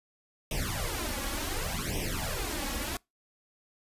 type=noise with flanger; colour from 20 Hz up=pink; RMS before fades=-33 dBFS; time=0.51-2.97 s; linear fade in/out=2 ms; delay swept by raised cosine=0.34 to 3.64 ms; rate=0.68 Hz; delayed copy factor=+1; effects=noise-tail reverb RT60 0.2 s tail -25 dB re dry + resampled to 32000 Hz